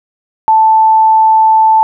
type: tone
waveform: sine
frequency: 880 Hz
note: A5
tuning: in tune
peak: -4 dBFS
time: 0.48-1.83 s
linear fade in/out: 0 ms
effects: none